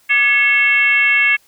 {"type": "tone with frequency modulation", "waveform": "sine", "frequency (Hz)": 2192, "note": "C#7", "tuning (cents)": -20, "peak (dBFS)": -10, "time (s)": [0.09, 1.37], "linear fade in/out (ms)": 20, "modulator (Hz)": 502, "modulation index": 1, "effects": ["white hiss -54 dBFS RMS until 1.47 s"]}